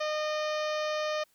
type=harmonic tone; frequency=611 Hz; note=D#5; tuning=32 cents flat; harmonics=1 / 2 / 3 / 4 / 5 / 6 / 7 / 8 / 9 / 10; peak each=-30 / -36 / -40 / -42 / -44 / -46 / -47 / -48 / -49 / -50 dBFS; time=0-1.24 s; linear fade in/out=10 ms; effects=white hiss -68 dBFS RMS until 1.34 s